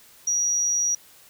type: tone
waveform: sine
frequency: 5770 Hz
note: F#8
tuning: 44 cents flat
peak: -20 dBFS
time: 0.27-0.95 s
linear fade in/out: 5 ms
effects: white hiss -52 dBFS RMS until 1.29 s